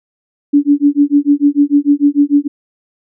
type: tone with tremolo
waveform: sine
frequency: 287.7 Hz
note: D4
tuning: 36 cents flat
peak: -4 dBFS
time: 0.53-2.48 s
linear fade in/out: 10 ms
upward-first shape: sine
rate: 6.7 Hz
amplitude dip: 100%
effects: none